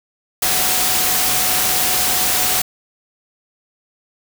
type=tone in noise; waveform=sine; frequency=740 Hz; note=F#5; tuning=in tune; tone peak=-28 dBFS; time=0.42-2.62 s; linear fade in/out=5 ms; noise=white; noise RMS=-17 dBFS; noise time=0.42-2.62 s; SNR=-14 dB; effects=none